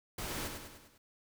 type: noise with echo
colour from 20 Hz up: pink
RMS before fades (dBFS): -40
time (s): 0.18-0.48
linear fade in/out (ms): 5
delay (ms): 100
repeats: 5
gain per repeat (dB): -5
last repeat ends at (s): 0.98
effects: none